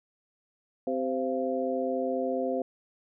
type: harmonic tone with a mistuned harmonic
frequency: 130 Hz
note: C3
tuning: 11 cents flat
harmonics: 2 / 3 / 4 / 5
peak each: -32 / -34 / -30 / -34 dBFS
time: 0.87-2.62 s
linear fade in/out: 2 ms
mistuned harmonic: 5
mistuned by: +89 cents
effects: none